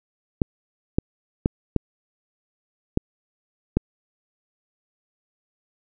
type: clicks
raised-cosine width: 3 ms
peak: -5 dBFS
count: 6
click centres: 0.418 / 0.985 / 1.459 / 1.763 / 2.974 / 3.77 s
effects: none

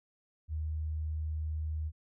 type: tone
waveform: sine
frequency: 77.78 Hz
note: D#2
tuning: in tune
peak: -32 dBFS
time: 0.48-1.92 s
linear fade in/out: 50 ms
effects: none

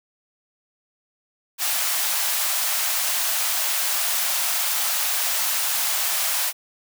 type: high-pass noise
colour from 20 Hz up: white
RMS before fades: -23 dBFS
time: 1.58-6.53 s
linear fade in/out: 50 ms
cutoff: 600 Hz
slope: 48 dB/octave
effects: none

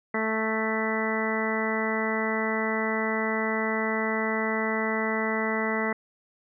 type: harmonic tone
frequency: 220 Hz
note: A3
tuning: in tune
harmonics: 1 / 2 / 3 / 4 / 5 / 6 / 7 / 8 / 9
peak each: -30 / -31 / -34 / -35 / -36 / -36 / -40 / -38 / -30 dBFS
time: 0.14-5.93 s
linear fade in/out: 5 ms
effects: none

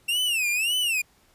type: tone with vibrato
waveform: 45% pulse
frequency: 2686 Hz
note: E7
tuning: 32 cents sharp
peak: -22 dBFS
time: 0.08-1.02 s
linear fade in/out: 10 ms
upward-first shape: sine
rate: 1.8 Hz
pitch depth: 200 cents each way
effects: pink hiss -61 dBFS RMS until 1.34 s + resampled to 32000 Hz

